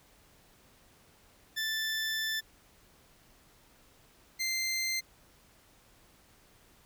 20% pulse tone pair in turn, 1762 / 2084 Hz, A6 / C7, +2 / -7 cents, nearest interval minor third, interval 291 cents, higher second, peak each -26 / -25 dBFS, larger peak second, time 1.56-2.41 / 4.39-5.01 s, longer first, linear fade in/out 20 ms, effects pink hiss -62 dBFS RMS until 6.85 s

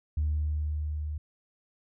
sine tone with level ramp, 75.7 Hz, D#2, 47 cents flat, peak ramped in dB -23 to -31 dBFS, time 0.17-1.18 s, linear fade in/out 5 ms, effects tanh soft clip ceiling -21 dBFS

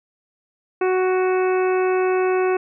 harmonic tone, 371.1 Hz, F#4, 5 cents sharp, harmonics 1 / 2 / 3 / 4 / 5 / 6 / 7, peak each -17 / -26 / -29 / -31 / -37 / -36 / -34 dBFS, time 0.81-2.57 s, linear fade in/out 5 ms, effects none

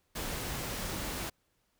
pink noise, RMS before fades -37 dBFS, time 0.15-1.3 s, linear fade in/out 10 ms, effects pink hiss -75 dBFS RMS until 1.79 s

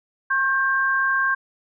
sine tone pair together, 1081.6 / 1584 Hz, C#6 / G6, -43 / +18 cents, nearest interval perfect fifth, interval 661 cents, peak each -23 / -19 dBFS, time 0.3-1.35 s, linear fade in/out 10 ms, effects none

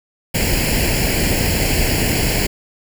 pink noise with comb filter, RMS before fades -17 dBFS, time 0.34-2.47 s, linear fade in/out 10 ms, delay 0.41 ms, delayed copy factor +0.8, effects none

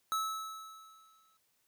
square tone with exponential decay, 1300 Hz, E6, 24 cents flat, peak -30 dBFS, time 0.12-1.37 s, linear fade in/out 0 ms, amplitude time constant 270 ms, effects white hiss -75 dBFS RMS until 1.67 s

